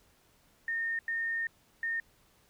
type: tone bursts at uneven times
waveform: sine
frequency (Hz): 1830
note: A#6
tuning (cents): -32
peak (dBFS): -30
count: 3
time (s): 0.68-0.99 / 1.08-1.47 / 1.83-2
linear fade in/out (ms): 2
effects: pink hiss -66 dBFS RMS until 2.49 s